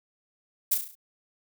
violet noise with echo, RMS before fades -22 dBFS, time 0.71-0.75 s, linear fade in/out 10 ms, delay 34 ms, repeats 6, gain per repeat -5 dB, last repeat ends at 0.954 s, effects none

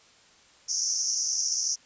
pink band-pass noise, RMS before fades -28 dBFS, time 0.68-1.76 s, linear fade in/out 20 ms, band 5400 to 6400 Hz, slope 96 dB/octave, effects white hiss -57 dBFS RMS until 1.85 s + resampled to 16000 Hz

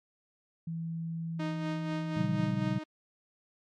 sine tone, 164.81 Hz, E3, in tune, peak -33 dBFS, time 0.67-2.51 s, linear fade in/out 5 ms
sawtooth tone with tremolo, 310.1 Hz, D#4, 6 cents flat, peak -29 dBFS, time 1.39-2.84 s, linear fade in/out 10 ms, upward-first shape sine, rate 4.1 Hz, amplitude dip 50%
sine chord, G half-diminished seventh, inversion first, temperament equal with one note detuned, 116.54 / 137.95 / 174.61 / 196 Hz, Bb2 / Db3 / F3 / G3, 0 / -8 / 0 / 0 cents, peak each -35 / -34 / -37 / -32 dBFS, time 2.16-2.79 s, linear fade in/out 10 ms
effects low-pass 4000 Hz 12 dB/octave + MP3 96 kbps

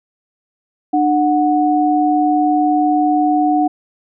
sine tone pair together, 300 / 735.7 Hz, D4 / F#5, +37 / -10 cents, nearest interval octave + major third, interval 1553 cents, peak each -14 dBFS, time 0.93-3.68 s, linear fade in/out 10 ms, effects none

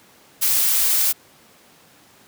blue noise, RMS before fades -18 dBFS, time 0.41-1.13 s, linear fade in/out 20 ms, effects pink hiss -51 dBFS RMS until 2.27 s + high-pass 150 Hz 12 dB/octave

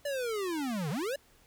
square linear two-way sweep, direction down then up, 587.3 to 135.5 to 587.3 Hz, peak -32 dBFS, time 0.05-1.16 s, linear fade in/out 5 ms, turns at 0.9 s, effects pink hiss -63 dBFS RMS until 1.46 s

